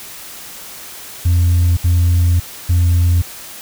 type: tone bursts at uneven times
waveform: sine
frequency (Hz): 86.8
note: F2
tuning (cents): -10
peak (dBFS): -7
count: 3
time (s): 1.25-1.77 / 1.84-2.4 / 2.69-3.22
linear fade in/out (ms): 10
effects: tanh soft clip ceiling -8 dBFS + white hiss -33 dBFS RMS until 3.61 s